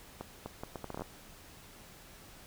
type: accelerating click train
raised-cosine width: 1 ms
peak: -25 dBFS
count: 11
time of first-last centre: 0.21-1.02 s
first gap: 250 ms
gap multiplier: 0.7
effects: pink hiss -54 dBFS RMS until 2.46 s